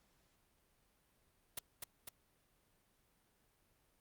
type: noise with echo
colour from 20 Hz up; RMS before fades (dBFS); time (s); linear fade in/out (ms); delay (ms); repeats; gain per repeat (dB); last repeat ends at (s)
white; -41; 1.57-1.59; 5; 250; 2; -3; 2.09
effects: pink hiss -75 dBFS RMS until 4 s + Opus 48 kbps